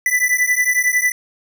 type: beating tone pair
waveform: square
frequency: 1982 / 1993 Hz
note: B6 / B6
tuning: +6 / +15 cents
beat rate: 11 Hz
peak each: -18 dBFS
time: 0.06-1.12 s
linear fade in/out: 2 ms
effects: none